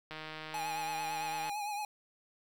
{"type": "click train", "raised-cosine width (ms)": 0.3, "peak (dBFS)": -27, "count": 217, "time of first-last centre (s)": [0.11, 1.495], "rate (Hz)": 156}
{"type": "tone with vibrato", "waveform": "square", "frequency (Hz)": 830.6, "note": "G#5", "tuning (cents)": 0, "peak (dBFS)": -36, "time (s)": [0.54, 1.85], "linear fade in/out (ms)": 2, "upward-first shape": "triangle", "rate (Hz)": 8.9, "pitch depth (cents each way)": 58}
{"effects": ["10-bit"]}